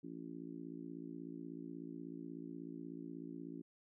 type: harmonic tone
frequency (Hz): 56.4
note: A1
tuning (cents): +44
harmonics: 3 / 4 / 5 / 6 / 7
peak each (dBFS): -52 / -55 / -48 / -52 / -59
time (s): 0.03-3.62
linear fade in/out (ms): 10
effects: none